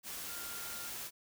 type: tone in noise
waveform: sine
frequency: 1400 Hz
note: F6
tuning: 4 cents sharp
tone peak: -50 dBFS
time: 0.26-0.92 s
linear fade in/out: 50 ms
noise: white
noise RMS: -43 dBFS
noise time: 0.03-1.11 s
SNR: -10 dB
effects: none

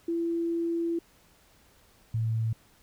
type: tone pair in turn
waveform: sine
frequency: 336.3 / 112.23 Hz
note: E4 / A2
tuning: +35 / +35 cents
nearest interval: octave + perfect fifth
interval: 1900 cents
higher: first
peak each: -26 / -25 dBFS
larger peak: second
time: 0.08-0.99 / 2.14-2.53 s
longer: first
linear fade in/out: 5 ms
effects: pink hiss -61 dBFS RMS until 2.82 s

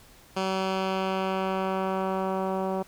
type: tone with low-pass filter sweep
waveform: 10% pulse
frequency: 190 Hz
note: F#3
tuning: 46 cents sharp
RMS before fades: -28 dBFS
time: 0.36-2.83 s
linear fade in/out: 10 ms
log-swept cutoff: 5500 to 800 Hz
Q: 0.87
effects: pink hiss -54 dBFS RMS until 2.87 s

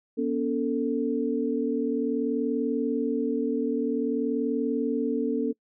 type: tone cluster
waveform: sine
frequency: 242.4 / 282.9 / 445.7 Hz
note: B3 / C#4 / A4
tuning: -32 / +35 / +22 cents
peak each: -28 dBFS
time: 0.17-5.53 s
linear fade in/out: 20 ms
effects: noise-tail reverb RT60 0.1 s tail -25 dB re dry

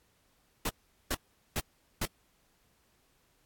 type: noise bursts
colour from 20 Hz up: pink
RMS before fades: -31 dBFS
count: 4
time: 0.65-2.056 s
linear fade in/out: 5 ms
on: 44 ms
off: 410 ms
effects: pink hiss -70 dBFS RMS until 3.45 s + AAC 64 kbps

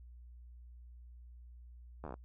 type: slowing click train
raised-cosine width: 1 ms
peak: -30 dBFS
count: 8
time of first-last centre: 2.04-2.141 s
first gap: 12 ms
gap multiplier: 1.06
effects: noise-tail reverb RT60 0.1 s tail -26 dB re dry + added 60 Hz sine -51 dBFS peak until 2.24 s

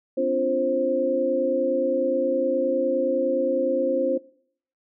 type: tone cluster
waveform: sine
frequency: 258.3 / 288 / 345.5 / 528 Hz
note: C4 / D4 / F4 / C5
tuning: -22 / -34 / -19 / +16 cents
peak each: -29 / -29 / -29 / -22 dBFS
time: 0.17-4.18 s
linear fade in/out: 10 ms
effects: noise-tail reverb RT60 0.6 s tail -21 dB re dry

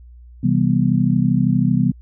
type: chord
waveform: sine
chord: C major seventh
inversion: none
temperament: just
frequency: 130.81 / 163.52 / 196.22 / 245.3 Hz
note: C3 / E3 / G3 / B3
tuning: 0 / -14 / +2 / -12 cents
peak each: -19 dBFS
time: 0.43-1.92 s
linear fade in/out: 10 ms
effects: added 60 Hz sine -39 dBFS peak until 2.01 s

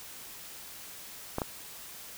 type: clicks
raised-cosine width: 1 ms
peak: -16 dBFS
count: 2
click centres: 1.384 / 1.418 s
effects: white hiss -46 dBFS RMS until 2.17 s

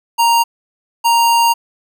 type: tone pair in turn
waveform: square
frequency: 932.3 / 932.3 Hz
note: A#5 / A#5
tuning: 0 / 0 cents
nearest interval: unison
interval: 0 cents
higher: neither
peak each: -10 dBFS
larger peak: neither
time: 0.18-0.44 / 1.04-1.54 s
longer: second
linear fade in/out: 20 ms
effects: none

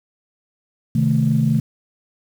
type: chord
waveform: sine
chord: A diminished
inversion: first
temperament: equal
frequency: 130.81 / 155.56 / 220 Hz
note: C3 / Eb3 / A3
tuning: 0 / 0 / 0 cents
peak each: -18 dBFS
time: 0.95-1.6 s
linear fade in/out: 5 ms
effects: tanh soft clip ceiling -5 dBFS + 7-bit

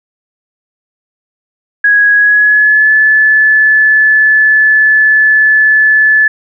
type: tone with pitch glide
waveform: sine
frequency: 1661.2 to 1731.7 Hz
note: G#6 to A6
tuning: 0 to -28 cents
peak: -4 dBFS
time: 1.84-6.28 s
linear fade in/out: 5 ms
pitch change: +72 cents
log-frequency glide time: 2.14-2.92 s
effects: none

